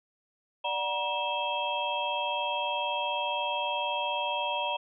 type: tone cluster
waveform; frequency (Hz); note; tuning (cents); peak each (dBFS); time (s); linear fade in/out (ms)
sine; 588 / 742 / 951 / 2641 / 3231; D5 / F#5 / A#5 / E7 / G#7; +2 / +5 / +34 / +3 / -48; -35 / -38 / -31 / -36 / -35; 0.64-4.77; 10
effects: none